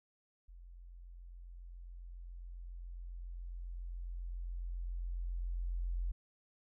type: tone with level ramp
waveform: sine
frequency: 43.65 Hz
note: F1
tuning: in tune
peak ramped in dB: -51 to -33 dBFS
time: 0.48-6.12 s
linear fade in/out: 10 ms
effects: none